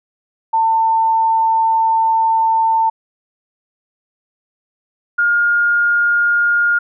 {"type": "tone pair in turn", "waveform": "sine", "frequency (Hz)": [897, 1418.6], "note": ["A5", "F6"], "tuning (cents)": [33, 27], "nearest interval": "minor sixth", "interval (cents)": 794, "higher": "second", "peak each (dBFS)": [-11, -11], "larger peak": "neither", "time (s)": [[0.53, 2.9], [5.18, 6.79]], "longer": "first", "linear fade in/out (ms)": 10, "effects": []}